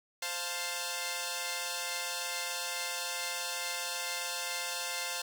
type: chord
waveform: 5% pulse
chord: F major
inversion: second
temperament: equal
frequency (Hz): 523.3 / 698.5 / 880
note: C5 / F5 / A5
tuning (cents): 0 / 0 / 0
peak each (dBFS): -27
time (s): 0.22-5.22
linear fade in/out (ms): 5
effects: none